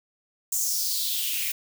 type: noise with high-pass filter sweep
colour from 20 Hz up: blue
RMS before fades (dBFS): -27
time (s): 0.52-1.52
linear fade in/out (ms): 5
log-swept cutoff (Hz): 7200 to 2200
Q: 4
effects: none